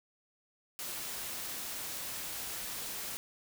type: noise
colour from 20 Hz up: white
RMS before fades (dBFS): -40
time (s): 0.79-3.17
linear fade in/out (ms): 0
effects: none